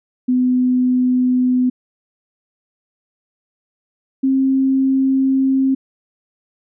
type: tone pair in turn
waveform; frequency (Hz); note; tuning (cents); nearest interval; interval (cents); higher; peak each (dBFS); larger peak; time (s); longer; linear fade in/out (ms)
sine; 251.9 / 266.6; B3 / C4; +34 / +33; minor second; 99; second; -12; neither; 0.28-1.7 / 4.23-5.75; second; 10
effects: none